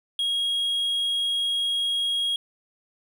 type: tone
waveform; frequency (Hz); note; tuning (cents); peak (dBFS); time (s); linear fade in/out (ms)
triangle; 3285; G#7; -20; -21; 0.19-2.36; 2
effects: none